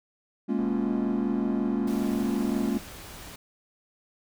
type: chord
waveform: triangle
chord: Bb minor seventh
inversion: third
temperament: equal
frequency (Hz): 207.7 / 233.1 / 277.2 / 349.2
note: Ab3 / Bb3 / Db4 / F4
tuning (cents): 0 / 0 / 0 / 0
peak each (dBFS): -27 / -27 / -28 / -31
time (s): 0.48-2.79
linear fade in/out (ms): 20
type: click train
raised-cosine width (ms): 1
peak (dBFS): -29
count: 263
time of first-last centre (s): 0.59-2.686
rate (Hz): 125
type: noise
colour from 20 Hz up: pink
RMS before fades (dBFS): -43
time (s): 1.87-3.36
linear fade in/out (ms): 5
effects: none